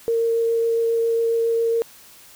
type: tone with vibrato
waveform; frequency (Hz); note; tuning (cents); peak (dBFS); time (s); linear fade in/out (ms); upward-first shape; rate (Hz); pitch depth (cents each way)
sine; 459.6; A#4; -25; -17; 0.08-1.82; 0; triangle; 7.3; 9
effects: white hiss -47 dBFS RMS until 2.35 s